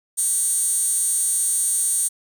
15% pulse tone with high-pass filter, 384.5 Hz, G4, 33 cents flat, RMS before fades -21 dBFS, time 0.17-2.09 s, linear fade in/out 20 ms, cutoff 8700 Hz, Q 7.3, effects none

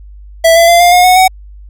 square tone with pitch steps, 659.3 / 673.5 / 688.1 / 703 / 718.1 / 733.7 / 749.5 Hz, E5 / E5 / F5 / F5 / F5 / F#5 / F#5, 0 / +37 / -26 / +11 / +48 / -15 / +22 cents, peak -4 dBFS, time 0.44-1.28 s, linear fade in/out 10 ms, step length 120 ms, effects added 50 Hz sine -30 dBFS peak until 1.69 s

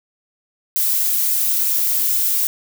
violet noise with flanger, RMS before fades -18 dBFS, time 0.76-2.47 s, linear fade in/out 0 ms, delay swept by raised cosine 1.9 to 6.5 ms, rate 3.5 Hz, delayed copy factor +0.6, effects none

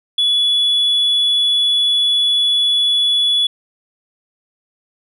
sine tone, 3414 Hz, G#7, 47 cents sharp, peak -10 dBFS, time 0.18-3.47 s, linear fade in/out 5 ms, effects tanh soft clip ceiling -10 dBFS

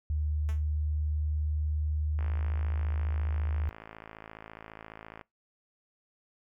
sine tone with pitch glide, 75.5 to 76.11 Hz, D2 to D#2, +48 to -38 cents, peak -27 dBFS, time 0.1-3.69 s, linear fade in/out 0 ms, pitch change +14 cents, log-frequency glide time 0.3-2.51 s
5% pulse tone with exponential decay, 219.1 Hz, A3, 7 cents flat, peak -32 dBFS, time 0.49-0.66 s, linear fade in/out 0 ms, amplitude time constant 35 ms
click train, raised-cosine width 0.5 ms, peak -29 dBFS, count 166, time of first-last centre 2.19-5.212 s, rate 54.6 Hz
effects noise-tail reverb RT60 0.2 s tail -24 dB re dry

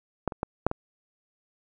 clicks, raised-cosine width 1 ms, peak -11 / -22 / -13 / -6 / -16 dBFS, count 5, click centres 0.277 / 0.322 / 0.431 / 0.666 / 0.714 s, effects none

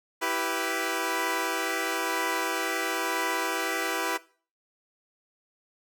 10% pulse chord, E minor, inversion none, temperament equal with one note detuned, 329.6 / 389.1 / 493.9 Hz, E4 / G4 / B4, 0 / -13 / 0 cents, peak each -23 dBFS, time 0.21-4.18 s, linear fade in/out 20 ms, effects noise-tail reverb RT60 0.4 s tail -19 dB re dry

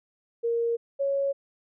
sine tone pair in turn, 466.2 / 554.4 Hz, A#4 / C#5, 0 / 0 cents, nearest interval minor third, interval 300 cents, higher second, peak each -23 dBFS, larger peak neither, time 0.43-0.77 / 0.99-1.33 s, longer neither, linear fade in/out 20 ms, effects none

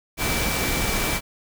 sine tone in noise, 2322 Hz, D7, 20 cents flat, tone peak -30 dBFS, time 0.17-1.21 s, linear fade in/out 50 ms, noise pink, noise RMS -24 dBFS, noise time 0.17-1.21 s, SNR -9 dB, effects none

